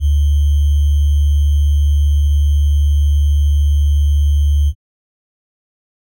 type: tone with sample-and-hold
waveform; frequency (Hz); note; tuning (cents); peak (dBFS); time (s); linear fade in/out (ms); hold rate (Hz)
sine; 72.6; D2; -19; -9; 0-4.73; 50; 3150
effects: AAC 48 kbps